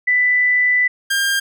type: tone pair in turn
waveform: sine / sawtooth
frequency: 1988 / 1603.1 Hz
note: B6 / G6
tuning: +11 / +38 cents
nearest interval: major third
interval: 373 cents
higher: first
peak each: -12 dBFS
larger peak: neither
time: 0.07-0.88 / 1.1-1.4 s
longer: first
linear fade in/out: 10 ms
effects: none